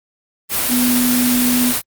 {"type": "tone in noise", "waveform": "sine", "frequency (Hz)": 246.9, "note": "B3", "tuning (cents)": 0, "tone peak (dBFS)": -14, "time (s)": [0.68, 1.74], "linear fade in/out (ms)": 50, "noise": "white", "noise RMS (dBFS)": -18, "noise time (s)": [0.49, 1.82], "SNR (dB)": 1, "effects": ["Opus 32 kbps"]}